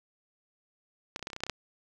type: clicks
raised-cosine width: 0.2 ms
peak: -16 / -29 / -20 / -18 / -27 / -21 / -21 / -27 / -10 / -23 / -12 dBFS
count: 11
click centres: 1.161 / 1.194 / 1.227 / 1.271 / 1.302 / 1.332 / 1.364 / 1.405 / 1.436 / 1.466 / 1.497 s
effects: none